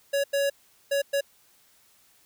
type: tone bursts at uneven times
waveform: square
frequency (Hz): 560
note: C#5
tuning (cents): +18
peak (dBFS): -23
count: 4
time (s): 0.13-0.24 / 0.33-0.5 / 0.91-1.02 / 1.13-1.21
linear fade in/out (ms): 10
effects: white hiss -61 dBFS RMS until 2.25 s